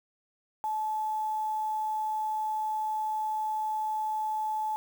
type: tone with quantisation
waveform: sine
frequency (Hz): 864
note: A5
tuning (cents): -32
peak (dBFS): -28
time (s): 0.64-4.76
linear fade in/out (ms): 0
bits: 8
effects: none